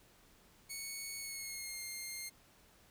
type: tone with pitch glide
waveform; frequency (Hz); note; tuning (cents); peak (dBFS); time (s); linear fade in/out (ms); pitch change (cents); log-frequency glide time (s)
10% pulse; 2217 to 2119; C#7 to C7; 0 to +21; -33; 0.69-2.3; 20; -79; 1.18-1.81
effects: pink hiss -65 dBFS RMS until 2.9 s